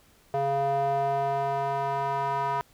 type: tone with band-pass filter sweep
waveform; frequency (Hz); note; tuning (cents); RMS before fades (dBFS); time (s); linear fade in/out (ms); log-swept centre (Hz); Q
square; 138.59; C#3; 0; -27; 0.34-2.61; 0; 630 to 990; 3.8
effects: pink hiss -60 dBFS RMS until 2.73 s